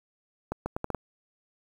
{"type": "accelerating click train", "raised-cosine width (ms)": 1, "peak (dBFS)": -16, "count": 6, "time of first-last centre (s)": [0.52, 0.947], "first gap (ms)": 140, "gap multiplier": 0.75, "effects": ["8-bit"]}